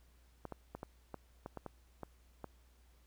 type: clicks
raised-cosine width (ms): 1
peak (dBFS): -29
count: 10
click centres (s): 0.453 / 0.523 / 0.75 / 0.831 / 1.143 / 1.461 / 1.573 / 1.663 / 2.033 / 2.443
effects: added 60 Hz sine -63 dBFS peak until 3.06 s + pink hiss -72 dBFS RMS until 3.06 s